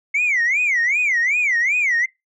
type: tone with vibrato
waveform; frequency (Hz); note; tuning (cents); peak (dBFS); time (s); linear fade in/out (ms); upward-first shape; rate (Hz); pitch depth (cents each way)
sine; 2148; C7; +45; -14; 0.14-2.06; 10; sine; 2.6; 260
effects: noise-tail reverb RT60 0.2 s tail -25 dB re dry + tanh soft clip ceiling -13 dBFS